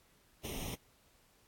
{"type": "noise with comb filter", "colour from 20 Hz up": "pink", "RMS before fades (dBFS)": -41, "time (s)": [0.43, 0.76], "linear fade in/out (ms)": 20, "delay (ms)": 0.33, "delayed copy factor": 0.85, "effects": ["pink hiss -68 dBFS RMS until 1.47 s", "AAC 64 kbps"]}